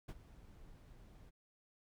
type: noise with ADSR envelope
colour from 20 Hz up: brown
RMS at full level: -42 dBFS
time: 0.08-1.31 s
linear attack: 10 ms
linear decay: 45 ms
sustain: -16 dB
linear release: 26 ms
effects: none